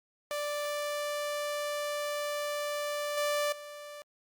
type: tone with level steps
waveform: sawtooth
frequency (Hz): 587.3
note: D5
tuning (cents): 0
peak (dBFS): -28 / -24 / -39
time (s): 0.31-4.02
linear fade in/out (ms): 0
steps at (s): 3.17 / 3.52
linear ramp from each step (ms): 5
effects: Opus 48 kbps